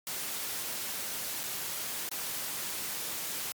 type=noise with dropouts; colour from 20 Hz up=white; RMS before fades=-36 dBFS; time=0.07-3.52 s; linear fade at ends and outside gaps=0 ms; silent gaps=1.433-1.437 / 2.089-2.115 s; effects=high-pass 100 Hz 12 dB/octave + MP3 96 kbps